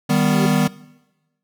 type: chord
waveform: square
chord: Eb augmented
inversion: none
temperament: equal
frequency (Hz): 155.56 / 196 / 246.9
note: Eb3 / G3 / B3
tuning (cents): 0 / 0 / 0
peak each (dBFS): -20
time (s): 0.09-0.68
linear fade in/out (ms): 10
type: tone with exponential growth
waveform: sine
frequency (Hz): 391.3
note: G4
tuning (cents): -3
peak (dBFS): -19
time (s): 0.12-0.46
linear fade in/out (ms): 0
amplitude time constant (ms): 73
effects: noise-tail reverb RT60 1.0 s tail -20 dB re dry